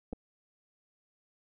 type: clicks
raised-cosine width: 2 ms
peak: -26 dBFS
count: 2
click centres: 0.128 / 0.132 s
effects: none